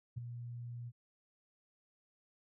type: tone with ADSR envelope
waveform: sine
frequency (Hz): 119.8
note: A#2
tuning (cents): +48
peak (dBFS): -34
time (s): 0.16-0.92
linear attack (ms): 19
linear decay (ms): 7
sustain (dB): -8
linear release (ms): 42
effects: none